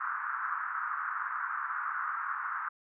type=band-pass noise; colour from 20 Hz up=white; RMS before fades=-35 dBFS; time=0-2.69 s; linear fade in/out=10 ms; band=1100 to 1500 Hz; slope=48 dB/octave; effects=none